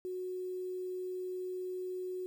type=tone with quantisation; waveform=sine; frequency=367.4 Hz; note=F#4; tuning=12 cents flat; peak=-36 dBFS; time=0.05-2.26 s; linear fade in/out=0 ms; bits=10; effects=none